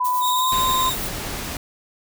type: tone with pitch glide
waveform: sine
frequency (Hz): 998 to 1031.4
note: B5 to C6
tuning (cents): +18 to -25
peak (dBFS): -18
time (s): 0-0.9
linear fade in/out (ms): 10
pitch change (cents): +57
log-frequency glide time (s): 0.32-0.51
type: noise with tremolo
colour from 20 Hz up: violet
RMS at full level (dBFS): -28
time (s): 0.04-1.09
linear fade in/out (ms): 10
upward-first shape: triangle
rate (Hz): 9.2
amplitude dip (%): 55
type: tone with vibrato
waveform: sawtooth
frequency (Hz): 3729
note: A#7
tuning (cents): 0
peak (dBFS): -21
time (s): 0.2-0.96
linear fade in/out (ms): 50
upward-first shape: square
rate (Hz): 19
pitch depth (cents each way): 31
type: noise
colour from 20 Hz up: pink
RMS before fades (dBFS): -29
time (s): 0.52-1.57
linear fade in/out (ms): 2
effects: none